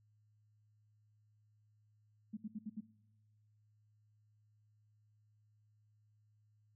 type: tone bursts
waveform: sine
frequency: 213.8 Hz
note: A3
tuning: 49 cents flat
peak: -40 dBFS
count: 5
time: 2.33-2.808 s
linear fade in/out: 10 ms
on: 42 ms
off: 67 ms
effects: noise-tail reverb RT60 1.0 s tail -19 dB re dry + added 106 Hz sine -69 dBFS peak until 6.75 s